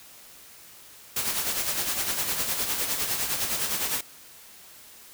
white noise with tremolo, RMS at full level -26 dBFS, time 1.16-4.01 s, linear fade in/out 5 ms, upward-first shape sine, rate 9.8 Hz, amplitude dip 50%, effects white hiss -49 dBFS RMS until 5.13 s

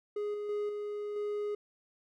triangle tone with level steps, 415.3 Hz, G#4, in tune, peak -30 / -33 / -29 / -33 / -30 dBFS, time 0.16-1.55 s, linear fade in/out 5 ms, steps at 0.34 / 0.49 / 0.69 / 1.16 s, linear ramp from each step 2 ms, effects none

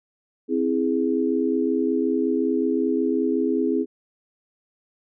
sine chord, C augmented, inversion none, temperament equal with one note detuned, 261.6 / 327 / 415.3 Hz, C4 / E4 / G#4, 0 / -14 / 0 cents, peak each -23 / -24 / -24 dBFS, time 0.48-3.86 s, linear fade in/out 50 ms, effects none

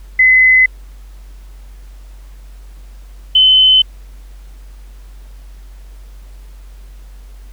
sine tone pair in turn, 2031 / 3047 Hz, B6 / G7, +48 / -50 cents, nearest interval perfect fifth, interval 702 cents, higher second, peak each -5 dBFS, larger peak neither, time 0.19-0.66 / 3.35-3.82 s, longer neither, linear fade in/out 5 ms, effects added 47 Hz sine -32 dBFS peak until 7.52 s + pink hiss -50 dBFS RMS until 7.52 s

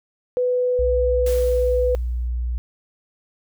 sine tone, 497.6 Hz, B4, 13 cents sharp, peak -17 dBFS, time 0.37-1.95 s, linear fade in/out 0 ms
sine tone with pitch glide, 61.5 to 60.2 Hz, B1 to B1, -7 to -44 cents, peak -21 dBFS, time 0.79-2.58 s, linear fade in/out 0 ms, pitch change -37 cents, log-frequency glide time 1.31-1.6 s
white noise with exponential decay, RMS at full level -33 dBFS, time 1.26-2.28 s, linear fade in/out 5 ms, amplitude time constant 220 ms
effects none

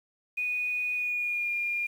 sine tone with pitch glide, 2473 to 2410 Hz, D#7 to D7, -11 to +44 cents, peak -27 dBFS, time 0.37-1.87 s, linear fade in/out 10 ms, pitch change -45 cents, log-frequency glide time 0.95-1.52 s, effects 9-bit

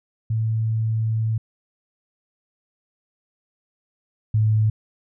sine tone pair in turn, 111.2 / 108.47 Hz, A2 / A2, +19 / -24 cents, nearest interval unison, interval 43 cents, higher first, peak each -19 / -15 dBFS, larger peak second, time 0.3-1.38 / 4.34-4.7 s, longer first, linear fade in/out 5 ms, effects none

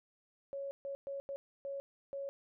sine tone bursts at uneven times, 554.4 Hz, C#5, in tune, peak -38 dBFS, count 6, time 0.53-0.71 / 0.85-0.95 / 1.07-1.2 / 1.29-1.36 / 1.65-1.8 / 2.13-2.29 s, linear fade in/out 0 ms, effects none

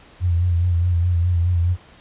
sine tone with vibrato, 87.2 Hz, F2, 2 cents flat, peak -15 dBFS, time 0.2-1.77 s, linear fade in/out 50 ms, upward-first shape sine, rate 4.8 Hz, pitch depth 51 cents each way, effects pink hiss -48 dBFS RMS until 2 s + resampled to 8000 Hz

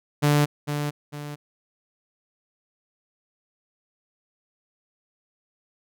sawtooth tone with echo, 146.83 Hz, D3, in tune, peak -13 dBFS, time 0.22-0.46 s, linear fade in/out 20 ms, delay 450 ms, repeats 2, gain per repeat -8 dB, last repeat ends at 1.36 s, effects none

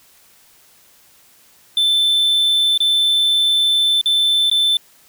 triangle tone with dropouts, 3533 Hz, A7, 6 cents sharp, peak -11 dBFS, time 1.77-4.77 s, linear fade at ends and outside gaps 2 ms, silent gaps 2.777-2.803 / 4.013-4.058 / 4.499-4.513 s, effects white hiss -51 dBFS RMS until 5.08 s

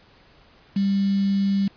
sine tone with quantisation, 197.3 Hz, G3, 11 cents sharp, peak -18 dBFS, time 0.76-1.68 s, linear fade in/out 5 ms, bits 6, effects pink hiss -54 dBFS RMS until 1.76 s + resampled to 11025 Hz

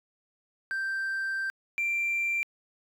triangle tone pair in turn, 1568 / 2361 Hz, G6 / D7, 0 / +9 cents, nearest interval perfect fifth, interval 709 cents, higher second, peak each -26 / -23 dBFS, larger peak second, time 0.71-1.5 / 1.78-2.43 s, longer first, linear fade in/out 0 ms, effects tanh soft clip ceiling -22 dBFS

